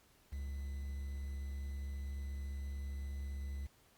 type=tone with quantisation; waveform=triangle; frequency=69.1 Hz; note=C#2; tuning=5 cents flat; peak=-37 dBFS; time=0.32-3.67 s; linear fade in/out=10 ms; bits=10; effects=pink hiss -68 dBFS RMS until 3.97 s + Opus 48 kbps